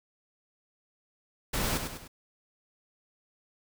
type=noise with echo; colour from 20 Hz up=pink; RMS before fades=-30 dBFS; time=1.53-1.78 s; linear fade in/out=10 ms; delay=100 ms; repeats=3; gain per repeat=-6 dB; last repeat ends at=2.08 s; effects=none